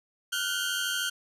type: tone cluster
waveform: sawtooth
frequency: 1416 / 1509 / 3184 Hz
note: F6 / F#6 / G7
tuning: +23 / +34 / +26 cents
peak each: -29 dBFS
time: 0.32-1.1 s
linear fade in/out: 10 ms
effects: resampled to 32000 Hz + 10-bit